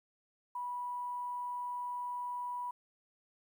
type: tone with quantisation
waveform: sine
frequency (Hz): 980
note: B5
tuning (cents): -14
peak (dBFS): -36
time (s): 0.55-2.71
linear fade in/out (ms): 5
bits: 11
effects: none